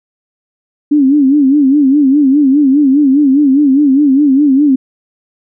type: tone with vibrato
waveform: sine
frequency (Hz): 280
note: C#4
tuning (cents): +18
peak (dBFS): -5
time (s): 0.91-4.76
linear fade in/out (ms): 10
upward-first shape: sine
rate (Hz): 4.9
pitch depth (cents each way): 120
effects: none